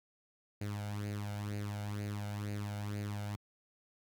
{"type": "tone with flanger", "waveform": "sawtooth", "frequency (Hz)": 103.1, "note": "G#2", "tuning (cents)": -12, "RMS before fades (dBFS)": -39, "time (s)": [0.61, 3.36], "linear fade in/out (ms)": 5, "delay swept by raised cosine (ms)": [0.44, 1.39], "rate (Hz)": 2.1, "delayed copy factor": 0.65, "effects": ["Opus 48 kbps"]}